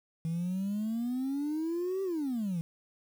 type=exponential two-way sweep; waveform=sine; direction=up then down; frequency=160.9 to 392 to 160.9 Hz; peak=-28 dBFS; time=0.25-2.61 s; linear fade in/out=0 ms; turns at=2.03 s; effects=tanh soft clip ceiling -28 dBFS + 9-bit